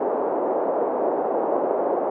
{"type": "band-pass noise", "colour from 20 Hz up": "pink", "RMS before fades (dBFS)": -23, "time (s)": [0, 2.1], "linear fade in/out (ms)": 5, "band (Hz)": [370, 790], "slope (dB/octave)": 24, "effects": []}